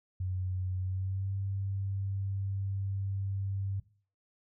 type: tone with pitch glide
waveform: sine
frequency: 92.5 to 97.83 Hz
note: F#2 to G2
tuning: 0 to -3 cents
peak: -31 dBFS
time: 0.2-3.8 s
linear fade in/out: 5 ms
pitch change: +97 cents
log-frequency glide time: 0.79-1.34 s
effects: noise-tail reverb RT60 0.4 s tail -17 dB re dry